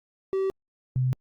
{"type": "tone pair in turn", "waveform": ["triangle", "sine"], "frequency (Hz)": [384.7, 128.38], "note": ["G4", "C3"], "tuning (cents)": [-33, -32], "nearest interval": "octave + perfect fifth", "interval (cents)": 1899, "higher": "first", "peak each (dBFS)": -21, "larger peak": "neither", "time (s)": [[0.33, 0.5], [0.96, 1.13]], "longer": "neither", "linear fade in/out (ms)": 0, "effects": ["Opus 48 kbps"]}